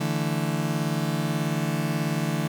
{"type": "chord", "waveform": "35% pulse", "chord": "D suspended second", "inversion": "none", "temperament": "just", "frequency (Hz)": [146.83, 165.19, 220.2], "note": ["D3", "E3", "A3"], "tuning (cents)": [0, 4, 2], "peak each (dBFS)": [-26, -26, -29], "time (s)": [0, 2.48], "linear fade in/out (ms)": 10, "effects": []}